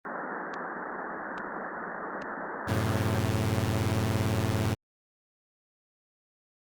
white band-pass noise, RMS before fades -36 dBFS, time 0.05-3.18 s, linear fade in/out 0 ms, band 170 to 1800 Hz, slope 96 dB/octave
click train, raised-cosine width 0.2 ms, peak -24 dBFS, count 5, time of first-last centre 0.54-3.901 s, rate 1.19 Hz
sawtooth chord, F# diminished, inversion none, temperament equal, 92.5 / 110 / 130.81 Hz, F#2 / A2 / C3, 0 / 0 / 0 cents, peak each -26 / -24 / -30 dBFS, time 2.67-4.75 s, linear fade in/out 20 ms
effects Opus 24 kbps

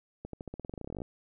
accelerating click train, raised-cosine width 2 ms, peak -26 dBFS, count 20, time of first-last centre 0.25-1.019 s, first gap 83 ms, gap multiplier 0.91, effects none

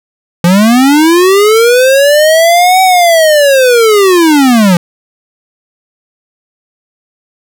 square linear two-way sweep, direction up then down, 167.9 to 760 to 167.9 Hz, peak -4 dBFS, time 0.44-4.77 s, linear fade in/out 2 ms, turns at 2.82 s, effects none

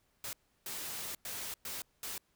white noise bursts at uneven times, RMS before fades -41 dBFS, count 5, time 0.24-0.33 / 0.66-1.15 / 1.25-1.54 / 1.65-1.82 / 2.03-2.18 s, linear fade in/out 2 ms, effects pink hiss -74 dBFS RMS until 2.35 s

